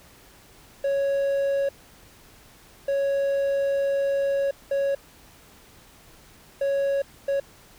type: tone bursts at uneven times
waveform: triangle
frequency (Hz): 554.4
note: C#5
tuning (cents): 0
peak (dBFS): -19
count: 5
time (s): 0.84-1.69 / 2.88-4.51 / 4.71-4.95 / 6.61-7.02 / 7.28-7.4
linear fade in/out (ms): 5
effects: pink hiss -52 dBFS RMS until 7.78 s